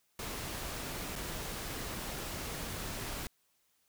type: noise with dropouts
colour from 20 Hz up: pink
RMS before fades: -40 dBFS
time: 0.19-3.27 s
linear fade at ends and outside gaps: 2 ms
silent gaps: 1.156-1.16 s
effects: white hiss -74 dBFS RMS until 3.88 s